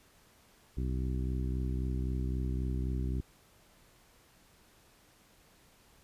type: harmonic tone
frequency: 63.8 Hz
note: C2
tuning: 43 cents flat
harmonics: 1 / 2 / 3 / 4 / 5 / 6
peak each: -32 / -37 / -42 / -43 / -45 / -48 dBFS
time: 0.77-3.21 s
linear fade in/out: 5 ms
effects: pink hiss -63 dBFS RMS until 6.03 s + resampled to 32000 Hz